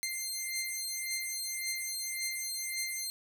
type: beating tone pair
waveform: 10% pulse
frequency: 2093 / 2094.8 Hz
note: C7 / C7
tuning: 0 / +1 cents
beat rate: 1.8 Hz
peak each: -28 dBFS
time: 0.03-3.1 s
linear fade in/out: 0 ms
effects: none